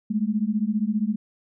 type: beating tone pair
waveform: sine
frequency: 205.3 / 220.3 Hz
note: G#3 / A3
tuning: -20 / +2 cents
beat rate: 15 Hz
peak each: -24 / -24 dBFS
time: 0.1-1.16 s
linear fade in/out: 10 ms
effects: none